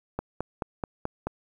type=click train; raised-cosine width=1 ms; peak=-15 dBFS; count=6; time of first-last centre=0.19-1.27 s; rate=4.63 Hz; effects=9-bit